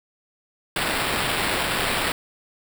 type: noise with sample-and-hold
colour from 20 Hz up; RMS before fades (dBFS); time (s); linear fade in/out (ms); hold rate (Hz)
blue; -24; 0.76-2.12; 2; 6300
effects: none

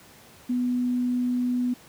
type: tone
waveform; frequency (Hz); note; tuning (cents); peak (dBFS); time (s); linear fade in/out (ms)
sine; 247.3; B3; +3; -22; 0.49-1.74; 10
effects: pink hiss -51 dBFS RMS until 1.88 s + high-pass 80 Hz 12 dB/octave

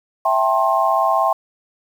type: chord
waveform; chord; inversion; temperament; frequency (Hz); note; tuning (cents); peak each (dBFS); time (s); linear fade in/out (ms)
sine; A minor seventh; second; equal with one note detuned; 659.3 / 784 / 880 / 1063; E5 / G5 / A5 / C6; 0 / 0 / 0 / +27; -19 / -19 / -23 / -18; 0.25-1.33; 5
effects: 7-bit

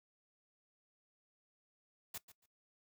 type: noise with echo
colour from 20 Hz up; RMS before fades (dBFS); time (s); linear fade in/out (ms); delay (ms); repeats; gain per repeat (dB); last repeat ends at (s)
white; -44; 2.14-2.18; 5; 140; 2; -15; 2.46
effects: noise-tail reverb RT60 0.1 s tail -18 dB re dry

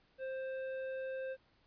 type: tone with hard clipping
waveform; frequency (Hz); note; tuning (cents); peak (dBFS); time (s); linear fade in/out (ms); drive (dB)
sine; 526; C5; +9; -40; 0.18-1.37; 50; 9
effects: pink hiss -71 dBFS RMS until 1.66 s + resampled to 11025 Hz

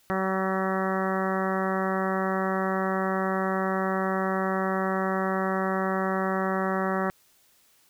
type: harmonic tone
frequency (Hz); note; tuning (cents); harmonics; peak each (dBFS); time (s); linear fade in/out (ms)
190; F#3; +46; 1 / 2 / 3 / 4 / 5 / 6 / 7 / 8 / 9 / 10; -29 / -31 / -32 / -33 / -37 / -34 / -34 / -40 / -38 / -38; 0.1-7.1; 0
effects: white hiss -62 dBFS RMS until 7.89 s

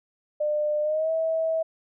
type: tone with pitch glide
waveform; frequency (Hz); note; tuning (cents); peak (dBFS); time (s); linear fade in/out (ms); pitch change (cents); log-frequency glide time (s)
sine; 600 to 646.8; D5 to E5; +37 to -33; -22; 0.4-1.63; 10; +130; 0.82-1.11
effects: none

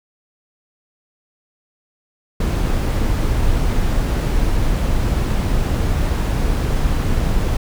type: noise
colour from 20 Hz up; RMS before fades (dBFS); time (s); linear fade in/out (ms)
brown; -17; 2.4-7.57; 5
effects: none

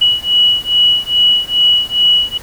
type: beating tone pair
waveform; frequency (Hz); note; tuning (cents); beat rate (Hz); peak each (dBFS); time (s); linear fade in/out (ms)
sine; 2930 / 2932.4; F#7 / F#7; -18 / -16; 2.4; -12; 0.01-2.38; 10
effects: pink hiss -35 dBFS RMS until 2.42 s

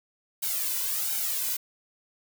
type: noise with flanger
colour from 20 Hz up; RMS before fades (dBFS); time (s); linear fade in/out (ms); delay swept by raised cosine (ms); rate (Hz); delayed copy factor
blue; -29; 0.42-1.57; 10; 1.3 to 2.03; 1.4; +0.95
effects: none

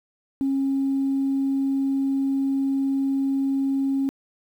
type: tone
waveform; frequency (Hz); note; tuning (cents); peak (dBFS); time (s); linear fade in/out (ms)
sine; 272.1; C#4; -32; -19; 0.41-4.09; 0
effects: tanh soft clip ceiling -16 dBFS + 9-bit

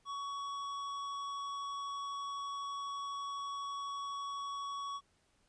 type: tone with hard clipping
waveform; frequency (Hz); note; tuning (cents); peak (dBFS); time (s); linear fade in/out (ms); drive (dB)
triangle; 1122; C#6; +21; -40; 0.05-5.01; 50; 14
effects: pink hiss -73 dBFS RMS until 5.48 s + resampled to 22050 Hz

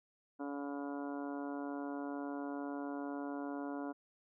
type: harmonic tone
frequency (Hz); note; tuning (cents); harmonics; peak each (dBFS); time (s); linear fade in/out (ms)
142.2; C#3; +45; 2 / 3 / 4 / 5 / 6 / 7 / 8 / 9 / 10; -40 / -49 / -49 / -48 / -56 / -51 / -58 / -59 / -54; 0.39-3.93; 20
effects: none

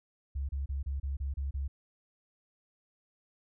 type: tone bursts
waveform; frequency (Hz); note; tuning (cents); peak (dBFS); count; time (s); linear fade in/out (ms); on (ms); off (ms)
sine; 68.9; C#2; -10; -31; 8; 0.35-1.68; 10; 140; 30
effects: none

